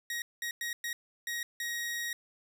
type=tone bursts at uneven times; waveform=sawtooth; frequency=1888 Hz; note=A#6; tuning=22 cents sharp; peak=-30 dBFS; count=6; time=0.1-0.22 / 0.42-0.51 / 0.61-0.73 / 0.84-0.93 / 1.27-1.43 / 1.6-2.13 s; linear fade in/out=2 ms; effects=none